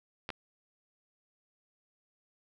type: clicks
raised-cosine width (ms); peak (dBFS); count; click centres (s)
0.3; -21; 2; 0.291 / 0.303
effects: none